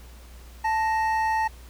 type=tone pair together; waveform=triangle; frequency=880 / 1864.7 Hz; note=A5 / A#6; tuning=0 / 0 cents; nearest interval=octave + minor second; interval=1300 cents; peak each=-20 / -28 dBFS; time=0.64-1.48 s; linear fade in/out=10 ms; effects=added 60 Hz sine -43 dBFS peak until 1.69 s + pink hiss -52 dBFS RMS until 1.69 s